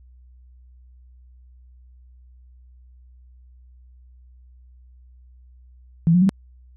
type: tone with pitch steps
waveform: sine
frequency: 166 / 178.95 / 192.9 Hz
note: E3 / F3 / G3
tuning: +12 / +42 / -28 cents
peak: -12 dBFS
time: 6.07-6.292 s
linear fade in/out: 0 ms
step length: 74 ms
effects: added 62 Hz sine -46 dBFS peak until 6.76 s + AAC 32 kbps